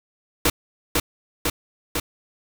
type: noise with echo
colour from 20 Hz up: pink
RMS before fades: -18 dBFS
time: 0.45-0.5 s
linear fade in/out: 5 ms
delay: 500 ms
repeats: 3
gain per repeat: -2 dB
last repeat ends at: 2 s
effects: none